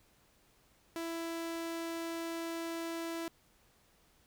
sawtooth tone, 332.1 Hz, E4, 13 cents sharp, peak -33 dBFS, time 0.96-3.28 s, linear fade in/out 0 ms, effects pink hiss -68 dBFS RMS until 4.26 s

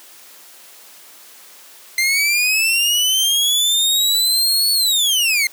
sawtooth linear two-way sweep, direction up then down, 2075 to 4435 to 2075 Hz, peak -11 dBFS, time 1.98-5.47 s, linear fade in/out 2 ms, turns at 4.72 s, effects white hiss -43 dBFS RMS until 5.52 s + high-pass 300 Hz 12 dB/octave

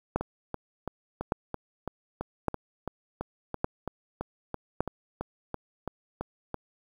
two click trains, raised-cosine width 1 ms, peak -18 / -11 dBFS, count 20 / 5, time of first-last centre 0.21-6.543 / 0.16-4.806 s, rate 3 / 0.861 Hz, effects 8-bit

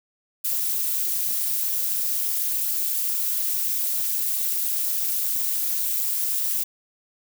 violet noise with amplitude modulation, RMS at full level -21 dBFS, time 0.44-6.64 s, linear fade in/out 10 ms, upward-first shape sine, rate 272 Hz, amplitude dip 80%, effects none

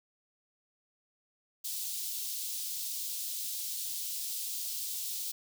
white high-pass noise, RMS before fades -37 dBFS, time 1.64-5.32 s, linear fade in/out 10 ms, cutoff 3500 Hz, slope 24 dB/octave, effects none

